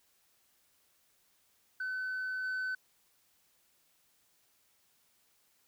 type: tone with level steps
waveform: sine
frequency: 1515 Hz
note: F#6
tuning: 40 cents sharp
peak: -32 / -30 dBFS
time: 1.8-2.75 s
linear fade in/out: 5 ms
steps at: 2.43 s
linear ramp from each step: 20 ms
effects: tanh soft clip ceiling -32 dBFS + white hiss -71 dBFS RMS until 5.67 s